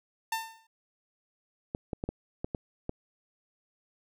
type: tone with exponential decay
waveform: sawtooth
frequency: 898 Hz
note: A5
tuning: 35 cents sharp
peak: -23 dBFS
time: 0.32-0.67 s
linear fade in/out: 5 ms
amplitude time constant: 75 ms
type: clicks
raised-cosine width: 2 ms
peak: -19 dBFS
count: 7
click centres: 1.749 / 1.932 / 2.039 / 2.09 / 2.445 / 2.548 / 2.894 s
effects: none